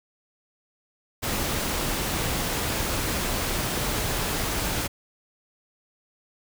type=noise; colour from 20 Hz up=pink; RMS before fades=-27 dBFS; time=1.22-4.88 s; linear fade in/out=20 ms; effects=none